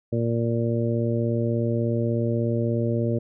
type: harmonic tone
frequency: 116.54 Hz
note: A#2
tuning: in tune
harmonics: 1 / 2 / 3 / 4 / 5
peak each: -24 / -27 / -29 / -30 / -31 dBFS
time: 0.12-3.19 s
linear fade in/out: 10 ms
effects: none